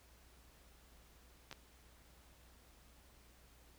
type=clicks; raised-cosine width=0.2 ms; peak=-30 dBFS; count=2; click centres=1.513 / 1.527 s; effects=added 60 Hz sine -65 dBFS peak until 3.78 s + pink hiss -66 dBFS RMS until 3.78 s